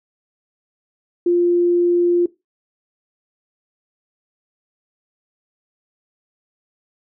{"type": "tone", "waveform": "sine", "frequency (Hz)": 349.2, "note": "F4", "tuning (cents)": 0, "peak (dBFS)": -12, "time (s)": [1.26, 2.26], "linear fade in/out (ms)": 5, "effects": ["noise-tail reverb RT60 0.2 s tail -18 dB re dry"]}